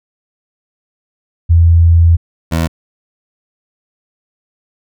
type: tone pair in turn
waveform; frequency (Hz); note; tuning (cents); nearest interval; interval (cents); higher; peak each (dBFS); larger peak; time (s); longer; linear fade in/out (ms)
sine / 20% pulse; 84 / 81.99; E2 / E2; +33 / -9; unison; 42; first; -4 / -7; first; 1.49-2.17 / 2.51-2.68; first; 20
effects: none